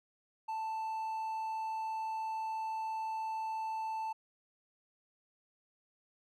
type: tone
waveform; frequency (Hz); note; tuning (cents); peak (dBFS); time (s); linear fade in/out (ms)
triangle; 883; A5; +6; -33; 0.48-4.13; 10
effects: none